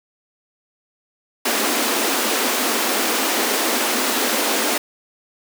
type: high-pass noise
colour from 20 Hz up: pink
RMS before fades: -20 dBFS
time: 1.45-4.78 s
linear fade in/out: 5 ms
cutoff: 220 Hz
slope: 96 dB/octave
effects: none